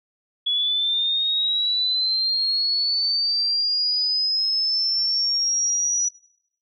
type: linear sweep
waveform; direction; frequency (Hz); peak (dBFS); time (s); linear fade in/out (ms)
sine; up; 3376 to 5880; -19; 0.46-6.09; 10
effects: noise-tail reverb RT60 0.8 s tail -26 dB re dry